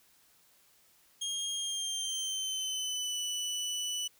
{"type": "tone with pitch glide", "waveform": "25% pulse", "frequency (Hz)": [3241, 2972], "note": ["G#7", "F#7"], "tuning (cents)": [-43, 7], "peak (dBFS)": -29, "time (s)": [1.21, 4.08], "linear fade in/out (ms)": 10, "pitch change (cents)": -150, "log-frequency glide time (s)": [1.53, 3.18], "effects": ["white hiss -65 dBFS RMS until 4.19 s"]}